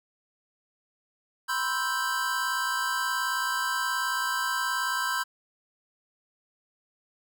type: chord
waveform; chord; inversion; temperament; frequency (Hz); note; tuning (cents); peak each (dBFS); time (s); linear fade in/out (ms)
square; C major seventh; third; equal; 987.8 / 1046.5 / 1318.5 / 1568; B5 / C6 / E6 / G6; 0 / 0 / 0 / 0; -34 / -34 / -35 / -30; 1.48-5.24; 20
effects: none